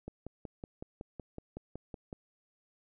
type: click train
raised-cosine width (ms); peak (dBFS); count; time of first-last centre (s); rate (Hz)
2; -28; 12; 0.08-2.128; 5.37
effects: none